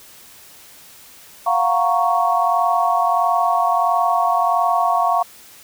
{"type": "chord", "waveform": "sine", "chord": "Gb major seventh", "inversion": "third", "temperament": "equal", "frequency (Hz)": [698.5, 740, 932.3, 1108.7], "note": ["F5", "Gb5", "Bb5", "Db6"], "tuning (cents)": [0, 0, 0, 0], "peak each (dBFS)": [-18, -22, -22, -19], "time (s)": [1.46, 5.23], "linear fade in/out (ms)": 10, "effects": ["white hiss -44 dBFS RMS until 5.63 s"]}